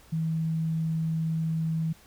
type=tone; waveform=sine; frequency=161.1 Hz; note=E3; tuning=39 cents flat; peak=-25 dBFS; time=0.12-1.93 s; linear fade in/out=10 ms; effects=added 60 Hz sine -59 dBFS peak until 2.06 s + pink hiss -56 dBFS RMS until 2.06 s